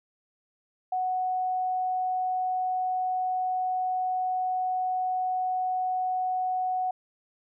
sine tone, 740 Hz, F#5, in tune, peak -25 dBFS, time 0.92-6.91 s, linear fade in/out 5 ms, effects none

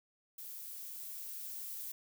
violet noise with level ramp, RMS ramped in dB -47 to -43 dBFS, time 0.38-1.92 s, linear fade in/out 5 ms, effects none

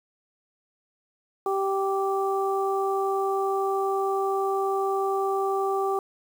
harmonic tone, 389.8 Hz, G4, 10 cents flat, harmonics 1 / 2 / 3, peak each -25 / -28 / -30 dBFS, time 1.46-5.99 s, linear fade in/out 2 ms, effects 8-bit

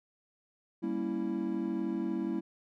triangle chord, G diminished seventh, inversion none, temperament equal, 196 / 233.1 / 277.2 / 329.6 Hz, G3 / Bb3 / Db4 / Fb4, 0 / 0 / 0 / 0 cents, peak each -35 / -35 / -37 / -32 dBFS, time 0.82-2.41 s, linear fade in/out 20 ms, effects none

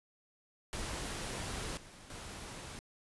pink noise with level steps, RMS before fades -40 / -54 / -46 dBFS, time 0.73-2.79 s, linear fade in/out 0 ms, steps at 1.77 / 2.1 s, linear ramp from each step 2 ms, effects resampled to 24000 Hz

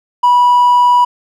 triangle tone, 978 Hz, B5, 17 cents flat, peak -3 dBFS, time 0.23-1.05 s, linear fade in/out 10 ms, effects tanh soft clip ceiling -1 dBFS

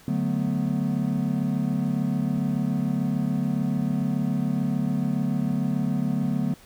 triangle chord, B minor seventh, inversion first, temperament equal, 146.83 / 185 / 220 / 246.9 Hz, D3 / F#3 / A3 / B3, 0 / 0 / 0 / 0 cents, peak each -26 dBFS, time 0.08-6.54 s, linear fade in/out 2 ms, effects pink hiss -52 dBFS RMS until 6.65 s

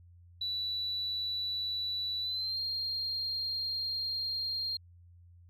sine tone with pitch glide, 3951 to 4210 Hz, B7 to C8, 0 to +10 cents, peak -31 dBFS, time 0.41-4.77 s, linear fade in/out 5 ms, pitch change +110 cents, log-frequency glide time 2.21-2.59 s, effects tanh soft clip ceiling -27 dBFS + added 87 Hz sine -54 dBFS peak until 5.49 s

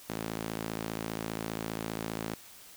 sawtooth tone with high-pass filter, 55 Hz, A1, in tune, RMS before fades -37 dBFS, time 0.09-2.34 s, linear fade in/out 0 ms, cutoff 210 Hz, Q 0.97, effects white hiss -52 dBFS RMS until 2.76 s

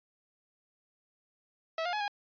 sawtooth tone with pitch steps, 650 / 707 / 843 / 819 Hz, E5 / F5 / G#5 / G#5, -24 / +21 / +26 / -24 cents, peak -27 dBFS, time 1.78-2.08 s, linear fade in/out 2 ms, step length 75 ms, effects resampled to 11025 Hz

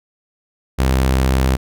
sawtooth tone, 65.41 Hz, C2, in tune, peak -9 dBFS, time 0.78-1.57 s, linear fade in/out 20 ms, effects none

